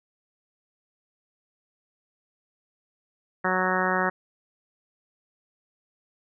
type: harmonic tone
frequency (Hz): 185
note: F#3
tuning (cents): 0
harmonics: 1 / 2 / 3 / 4 / 5 / 6 / 7 / 8 / 9 / 10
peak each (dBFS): -31 / -31 / -31 / -31 / -31 / -31 / -31 / -31 / -31 / -31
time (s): 3.44-4.1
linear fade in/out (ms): 10
effects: none